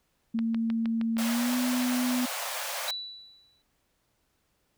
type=tone with pitch glide; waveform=sine; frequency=227.3 to 249.3 Hz; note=A#3 to B3; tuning=-43 to +16 cents; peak=-25 dBFS; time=0.34-2.26 s; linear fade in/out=10 ms; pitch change=+159 cents; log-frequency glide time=1.21-1.55 s
type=click train; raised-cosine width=0.3 ms; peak=-23 dBFS; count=6; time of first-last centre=0.39-1.169 s; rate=6.42 Hz
type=high-pass noise; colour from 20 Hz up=pink; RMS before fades=-34 dBFS; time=1.18-2.91 s; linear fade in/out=5 ms; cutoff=520 Hz; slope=96 dB/octave
type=tone with exponential decay; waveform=sine; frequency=3951 Hz; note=B7; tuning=in tune; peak=-28 dBFS; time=2.88-3.62 s; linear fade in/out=1 ms; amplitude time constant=160 ms
effects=pink hiss -73 dBFS RMS until 4.77 s